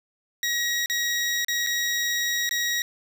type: tone with dropouts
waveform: 20% pulse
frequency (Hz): 1902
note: A#6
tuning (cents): +34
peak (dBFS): -18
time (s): 0.43-2.82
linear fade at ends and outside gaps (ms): 1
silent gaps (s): 0.86-0.898 / 1.447-1.483 / 1.665-1.67 / 2.492-2.51
effects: none